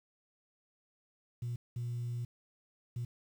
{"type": "tone bursts at uneven times", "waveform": "sine", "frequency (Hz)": 120, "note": "B2", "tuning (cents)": -49, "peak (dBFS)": -33, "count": 3, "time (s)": [[1.42, 1.56], [1.76, 2.25], [2.96, 3.05]], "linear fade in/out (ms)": 5, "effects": ["tanh soft clip ceiling -32 dBFS", "10-bit"]}